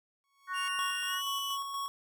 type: tone with exponential growth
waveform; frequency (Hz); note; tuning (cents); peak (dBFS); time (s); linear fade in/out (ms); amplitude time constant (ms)
sawtooth; 1108.7; C#6; 0; -35; 0.24-0.68; 0; 95
type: harmonic tone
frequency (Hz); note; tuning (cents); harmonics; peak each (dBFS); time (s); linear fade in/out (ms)
370; F#4; 0; 3 / 4 / 5; -36 / -38 / -40; 0.47-1.22; 50
type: tone with pitch glide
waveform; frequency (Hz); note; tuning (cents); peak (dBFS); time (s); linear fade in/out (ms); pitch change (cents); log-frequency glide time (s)
40% pulse; 2800 to 2984; F7 to F#7; +4 to +14; -34; 0.53-1.58; 50; +110; 1.06-1.24
type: tone with tremolo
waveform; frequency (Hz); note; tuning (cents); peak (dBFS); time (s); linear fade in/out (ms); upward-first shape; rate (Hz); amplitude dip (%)
square; 1108.7; C#6; 0; -34; 0.79-1.88; 0; square; 4.2; 35
effects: none